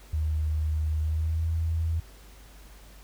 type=tone with pitch glide; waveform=sine; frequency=77.4 to 81.72 Hz; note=D#2 to E2; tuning=-9 to -14 cents; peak=-24 dBFS; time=0.13-2 s; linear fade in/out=5 ms; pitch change=+95 cents; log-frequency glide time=1-1.48 s; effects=added 50 Hz sine -48 dBFS peak until 3.03 s + pink hiss -54 dBFS RMS until 3.03 s